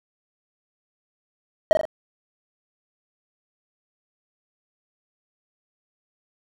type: tone with echo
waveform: triangle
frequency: 629 Hz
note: D#5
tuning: 19 cents sharp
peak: -8 dBFS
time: 1.71-1.73 s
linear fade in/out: 0 ms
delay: 41 ms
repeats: 3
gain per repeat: -5 dB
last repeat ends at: 1.853 s
effects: none